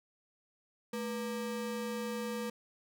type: ring-modulated tone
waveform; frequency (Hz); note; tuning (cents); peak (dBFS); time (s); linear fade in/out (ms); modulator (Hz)
square; 351.7; F4; +12; -33; 0.93-2.5; 5; 135
effects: none